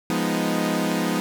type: chord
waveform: sawtooth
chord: F half-diminished seventh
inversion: none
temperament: equal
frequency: 174.61 / 207.7 / 246.9 / 311.1 Hz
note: F3 / Ab3 / Cb4 / Eb4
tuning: 0 / 0 / 0 / 0 cents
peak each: -23 dBFS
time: 0.1-1.2 s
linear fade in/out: 0 ms
effects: none